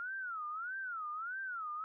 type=tone with vibrato; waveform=sine; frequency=1378 Hz; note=F6; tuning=24 cents flat; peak=-38 dBFS; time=0-1.84 s; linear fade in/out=0 ms; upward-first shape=sine; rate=1.6 Hz; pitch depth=230 cents each way; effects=none

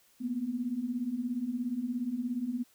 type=beating tone pair; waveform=sine; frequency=232 / 249 Hz; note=A#3 / B3; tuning=-8 / +14 cents; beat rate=17 Hz; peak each=-36 / -32 dBFS; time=0.2-2.64 s; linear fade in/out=20 ms; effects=white hiss -65 dBFS RMS until 2.74 s

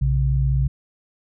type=tone pair together; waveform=sine; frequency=60.21 / 135 Hz; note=B1 / C#3; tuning=-43 / -45 cents; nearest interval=octave + major second; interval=1398 cents; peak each=-19 dBFS; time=0.01-0.68 s; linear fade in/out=10 ms; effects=none

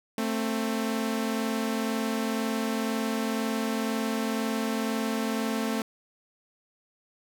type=tone pair together; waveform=sawtooth; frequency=222 / 264 Hz; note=A3 / C4; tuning=+16 / +16 cents; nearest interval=minor third; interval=300 cents; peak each=-24 / -28 dBFS; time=0.18-5.82 s; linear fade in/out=2 ms; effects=none

